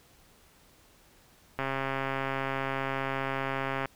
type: click train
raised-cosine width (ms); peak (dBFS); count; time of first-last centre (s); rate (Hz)
0.5; -16; 307; 1.59-3.857; 135
effects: pink hiss -60 dBFS RMS until 3.95 s